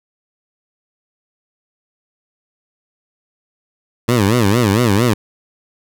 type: tone with vibrato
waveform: 15% pulse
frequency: 110 Hz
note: A2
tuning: in tune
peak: -5 dBFS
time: 4.08-5.14 s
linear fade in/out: 10 ms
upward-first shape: sine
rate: 4.4 Hz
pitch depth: 220 cents each way
effects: none